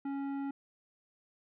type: tone with tanh clipping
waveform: triangle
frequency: 277.2 Hz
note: C#4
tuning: in tune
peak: -36 dBFS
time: 0.05-0.51 s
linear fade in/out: 5 ms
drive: 16 dB
effects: none